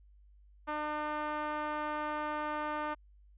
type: tone with band-pass filter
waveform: sawtooth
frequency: 301.5 Hz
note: D4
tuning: 46 cents sharp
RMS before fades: -36 dBFS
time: 0.67-2.95 s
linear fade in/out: 20 ms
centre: 1100 Hz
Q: 1.7
effects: added 50 Hz sine -57 dBFS peak until 3.37 s + resampled to 8000 Hz